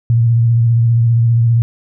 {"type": "tone with vibrato", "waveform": "sine", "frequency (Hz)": 116.54, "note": "A#2", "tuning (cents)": 0, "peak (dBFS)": -8, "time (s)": [0.1, 1.62], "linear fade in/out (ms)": 0, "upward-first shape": "sine", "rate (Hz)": 15, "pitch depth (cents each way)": 36, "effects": []}